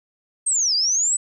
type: linear two-way sweep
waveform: sine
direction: down then up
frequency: 8570 to 4655 to 8070 Hz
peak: -17 dBFS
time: 0.46-1.17 s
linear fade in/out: 10 ms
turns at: 0.75 s
effects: none